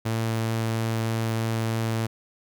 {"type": "tone", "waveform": "sawtooth", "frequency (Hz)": 112.9, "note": "A2", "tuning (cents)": 45, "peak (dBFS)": -20, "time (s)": [0.05, 2.07], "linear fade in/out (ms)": 10, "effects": []}